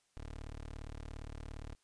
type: tone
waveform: 20% pulse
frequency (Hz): 37.32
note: D1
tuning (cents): +29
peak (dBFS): -39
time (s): 0.17-1.75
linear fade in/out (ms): 0
effects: white hiss -75 dBFS RMS until 1.83 s + resampled to 22050 Hz